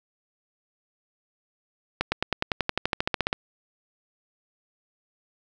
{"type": "accelerating click train", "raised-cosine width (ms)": 0.3, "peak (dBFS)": -7, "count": 17, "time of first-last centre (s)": [2.01, 3.329], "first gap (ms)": 110, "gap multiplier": 0.96, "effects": []}